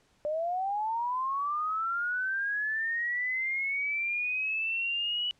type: linear sweep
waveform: sine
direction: up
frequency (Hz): 587.3 to 2960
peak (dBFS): -28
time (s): 0.25-5.31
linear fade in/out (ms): 0
effects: pink hiss -67 dBFS RMS until 5.39 s + low-pass 8000 Hz 12 dB/octave